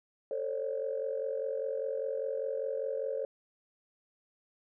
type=tone cluster; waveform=sine; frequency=444.9 / 535 / 580 Hz; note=A4 / C5 / D5; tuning=+19 / +38 / -22 cents; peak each=-36 / -34 / -38 dBFS; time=0.31-3.25 s; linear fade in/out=2 ms; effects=tanh soft clip ceiling -22 dBFS